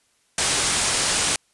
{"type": "low-pass noise", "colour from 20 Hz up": "white", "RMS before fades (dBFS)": -22, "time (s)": [0.38, 1.36], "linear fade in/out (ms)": 2, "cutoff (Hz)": 10000, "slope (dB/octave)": 96, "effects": ["white hiss -64 dBFS RMS until 1.53 s", "resampled to 24000 Hz"]}